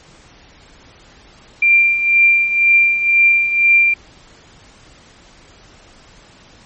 sine tone with tremolo, 2374 Hz, D7, 18 cents sharp, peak -6 dBFS, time 1.62-3.94 s, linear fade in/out 5 ms, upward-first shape triangle, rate 2 Hz, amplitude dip 70%, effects pink hiss -45 dBFS RMS until 6.65 s + MP3 32 kbps

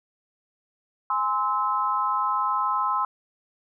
sine chord, Ab augmented, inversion none, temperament just, 830.6 / 1038.3 / 1297.8 Hz, Ab5 / C6 / E6, 0 / -14 / -27 cents, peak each -30 / -24 / -26 dBFS, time 1.1-3.05 s, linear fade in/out 2 ms, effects none

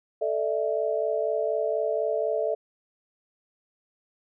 sine chord, A suspended fourth, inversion none, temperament equal with one note detuned, 440 / 595.2 / 659.3 Hz, A4 / D5 / E5, 0 / +23 / 0 cents, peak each -28 dBFS, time 0.21-2.55 s, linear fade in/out 10 ms, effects none

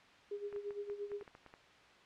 sine tone with tremolo, 408.5 Hz, G#4, 29 cents flat, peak -37 dBFS, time 0.31-1.23 s, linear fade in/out 5 ms, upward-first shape sine, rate 8.7 Hz, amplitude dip 75%
clicks, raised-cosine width 0.5 ms, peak -38 dBFS, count 10, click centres 0.527 / 0.562 / 0.707 / 0.899 / 1.117 / 1.211 / 1.278 / 1.351 / 1.463 / 1.539 s
effects white hiss -61 dBFS RMS until 2.05 s + low-pass 3000 Hz 12 dB/octave

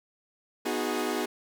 sawtooth chord, G# minor seventh, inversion first, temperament equal with one note detuned, 246.9 / 311.1 / 365.3 / 415.3 Hz, B3 / D#4 / F#4 / G#4, 0 / 0 / -22 / 0 cents, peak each -30 / -30 / -29 / -29 dBFS, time 0.65-1.26 s, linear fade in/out 10 ms, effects none

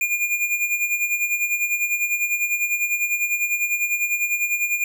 square tone with tremolo, 2420 Hz, D#7, 49 cents flat, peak -18 dBFS, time 0.01-4.84 s, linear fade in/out 2 ms, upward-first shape sine, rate 10 Hz, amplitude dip 65%, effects none

